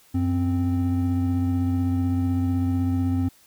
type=tone pair together; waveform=triangle; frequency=92.49 / 261.6 Hz; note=F#2 / C4; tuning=0 / 0 cents; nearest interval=octave + tritone; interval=1800 cents; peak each=-21 dBFS; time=0.14-3.29 s; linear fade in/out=10 ms; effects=white hiss -56 dBFS RMS until 3.46 s